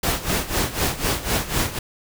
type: noise with tremolo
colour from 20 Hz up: pink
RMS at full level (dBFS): -20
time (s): 0.03-1.79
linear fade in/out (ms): 5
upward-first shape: sine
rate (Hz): 4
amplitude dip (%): 80
effects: none